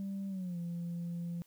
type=tone with pitch glide; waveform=sine; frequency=196 to 171.62 Hz; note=G3 to F3; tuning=0 to -30 cents; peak=-34 dBFS; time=0-1.42 s; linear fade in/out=0 ms; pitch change=-230 cents; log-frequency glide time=0.28-0.58 s; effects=tanh soft clip ceiling -34 dBFS + white hiss -68 dBFS RMS until 1.46 s